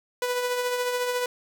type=tone with tremolo; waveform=sawtooth; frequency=493.9 Hz; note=B4; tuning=in tune; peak=-19 dBFS; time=0.22-1.26 s; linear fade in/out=2 ms; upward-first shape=triangle; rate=14 Hz; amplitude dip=45%; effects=10-bit